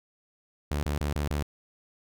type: tone bursts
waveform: sawtooth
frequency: 73.42 Hz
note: D2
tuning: in tune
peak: -23 dBFS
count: 5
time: 0.71-1.426 s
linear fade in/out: 0 ms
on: 120 ms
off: 29 ms
effects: none